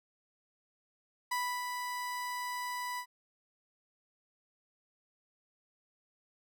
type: tone with ADSR envelope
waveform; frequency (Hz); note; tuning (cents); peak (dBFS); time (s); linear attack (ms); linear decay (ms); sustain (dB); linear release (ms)
30% pulse; 987.8; B5; 0; -28; 1.31-3.06; 9; 300; -5; 74
effects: none